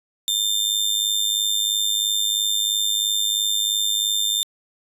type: tone with amplitude modulation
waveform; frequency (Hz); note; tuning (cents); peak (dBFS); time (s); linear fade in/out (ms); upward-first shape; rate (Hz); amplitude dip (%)
sawtooth; 3600; A7; +39; -13; 0.28-4.43; 0; sine; 103; 70
effects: resampled to 32000 Hz